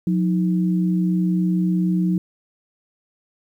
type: tone pair together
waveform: sine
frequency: 179.6 / 316.2 Hz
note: F3 / D#4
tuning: +49 / +28 cents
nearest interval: minor seventh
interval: 979 cents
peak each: -17 / -25 dBFS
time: 0.07-2.18 s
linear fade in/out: 2 ms
effects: 9-bit